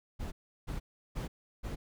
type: noise bursts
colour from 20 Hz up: brown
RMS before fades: -37 dBFS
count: 4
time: 0.19-1.76 s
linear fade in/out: 20 ms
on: 130 ms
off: 350 ms
effects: none